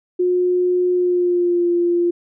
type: tone with pitch glide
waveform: sine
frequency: 360 to 347.1 Hz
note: F#4 to F4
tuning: -47 to -11 cents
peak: -14 dBFS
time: 0.19-2.11 s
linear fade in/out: 10 ms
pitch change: -64 cents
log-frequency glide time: 0.93-1.69 s
effects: none